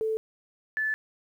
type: tone pair in turn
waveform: sine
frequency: 440 / 1740.8 Hz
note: A4 / A6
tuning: 0 / -19 cents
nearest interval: 2 octaves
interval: 2381 cents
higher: second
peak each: -25 dBFS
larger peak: neither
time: 0.01-0.17 / 0.77-0.94 s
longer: second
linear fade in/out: 0 ms
effects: 10-bit